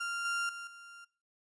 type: tone with level steps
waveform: 35% pulse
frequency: 1391 Hz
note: F6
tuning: 7 cents flat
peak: -32 / -29 / -39 / -47 dBFS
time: 0-1.05 s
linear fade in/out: 10 ms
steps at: 0.25 / 0.49 / 0.67 s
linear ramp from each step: 2 ms
effects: noise-tail reverb RT60 0.4 s tail -22 dB re dry + resampled to 22050 Hz